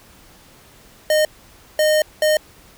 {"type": "tone bursts at uneven times", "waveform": "square", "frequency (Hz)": 614, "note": "D#5", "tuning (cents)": -23, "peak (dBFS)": -14, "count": 3, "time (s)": [[1.1, 1.25], [1.79, 2.02], [2.22, 2.37]], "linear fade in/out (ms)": 2, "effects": ["pink hiss -48 dBFS RMS until 2.77 s"]}